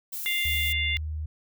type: noise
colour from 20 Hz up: violet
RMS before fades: -34 dBFS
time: 0.12-0.73 s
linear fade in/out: 10 ms
type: harmonic tone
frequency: 698.5 Hz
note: F5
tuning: in tune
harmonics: 3 / 4 / 5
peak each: -27 / -31 / -31 dBFS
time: 0.26-0.97 s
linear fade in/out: 0 ms
type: tone with pitch glide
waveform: sine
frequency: 77.78 to 77.24 Hz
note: D#2 to D#2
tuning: 0 to -12 cents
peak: -29 dBFS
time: 0.45-1.26 s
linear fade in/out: 5 ms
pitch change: -12 cents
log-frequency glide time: 0.82-0.95 s
effects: none